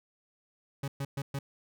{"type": "tone bursts", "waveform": "40% pulse", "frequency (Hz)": 138.59, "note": "C#3", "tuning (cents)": 0, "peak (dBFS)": -31, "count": 4, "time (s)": [0.83, 1.39], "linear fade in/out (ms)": 5, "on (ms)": 50, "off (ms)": 120, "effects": []}